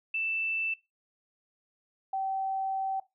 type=tone pair in turn; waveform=sine; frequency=2654 / 771 Hz; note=E7 / G5; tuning=+11 / -29 cents; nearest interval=octave + major sixth; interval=2140 cents; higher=first; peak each=-28 dBFS; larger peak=neither; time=0.14-0.74 / 2.13-3 s; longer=second; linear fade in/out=5 ms; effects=noise-tail reverb RT60 0.2 s tail -18 dB re dry